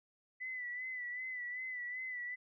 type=tone with vibrato; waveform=sine; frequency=1994 Hz; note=B6; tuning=16 cents sharp; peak=-39 dBFS; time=0.4-2.36 s; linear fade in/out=20 ms; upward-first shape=sine; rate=2.6 Hz; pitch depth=47 cents each way; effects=none